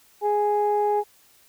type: tone pair together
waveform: sine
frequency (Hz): 415.3 / 830.6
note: G#4 / G#5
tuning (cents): 0 / 0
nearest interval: octave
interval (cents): 1200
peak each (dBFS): -21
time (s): 0.21-1.04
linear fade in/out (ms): 50
effects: tanh soft clip ceiling -13 dBFS + white hiss -57 dBFS RMS until 1.48 s